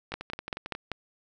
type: two click trains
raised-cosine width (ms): 0.3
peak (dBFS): -15 / -20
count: 5 / 8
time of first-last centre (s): 0.14-0.917 / 0.12-0.751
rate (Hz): 5.15 / 11.1
effects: none